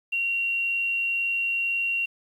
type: tone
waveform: sine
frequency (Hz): 2751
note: F7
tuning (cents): -27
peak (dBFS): -23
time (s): 0.12-2.06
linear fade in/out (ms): 10
effects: 9-bit